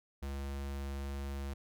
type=tone; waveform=square; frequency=69.3 Hz; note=C#2; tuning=in tune; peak=-38 dBFS; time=0.22-1.54 s; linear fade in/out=10 ms; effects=none